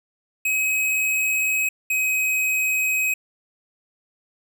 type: tone pair in turn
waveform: square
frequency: 2543 / 2531 Hz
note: D#7 / D#7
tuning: +37 / +29 cents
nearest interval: unison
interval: 8 cents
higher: first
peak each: -20 dBFS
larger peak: neither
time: 0.45-1.69 / 1.9-3.14 s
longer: neither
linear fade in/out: 5 ms
effects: none